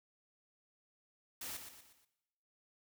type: noise with echo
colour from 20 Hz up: white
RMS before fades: -44 dBFS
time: 1.41-1.57 s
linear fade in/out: 5 ms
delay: 120 ms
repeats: 4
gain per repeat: -7 dB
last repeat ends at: 2.05 s
effects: noise-tail reverb RT60 1.0 s tail -17 dB re dry